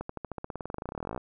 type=accelerating click train; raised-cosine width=1 ms; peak=-21 dBFS; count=30; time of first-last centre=0.01-1.177 s; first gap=84 ms; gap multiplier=0.94; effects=none